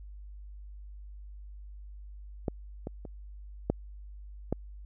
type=clicks; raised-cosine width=2 ms; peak=-16 / -22 / -28 / -12 / -15 dBFS; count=5; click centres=2.482 / 2.871 / 3.052 / 3.7 / 4.526 s; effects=added 50 Hz sine -43 dBFS peak until 4.85 s